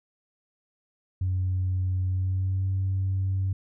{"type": "tone with pitch glide", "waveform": "sine", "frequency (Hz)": [92.5, 95.43], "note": ["F#2", "G2"], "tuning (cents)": [0, -46], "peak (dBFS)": -22, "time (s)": [1.21, 3.53], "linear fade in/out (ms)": 5, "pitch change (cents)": 54, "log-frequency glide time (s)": [2.06, 2.67], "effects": ["tanh soft clip ceiling -20 dBFS"]}